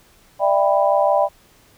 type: chord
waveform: sine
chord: E minor seventh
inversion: third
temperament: just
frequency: 593.3 / 659.3 / 791.1 / 988.9 Hz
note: D5 / E5 / G5 / B5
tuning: +18 / 0 / +16 / +2 cents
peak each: -17 / -20 / -19 / -22 dBFS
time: 0.39-1.29 s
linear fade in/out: 50 ms
effects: pink hiss -53 dBFS RMS until 1.77 s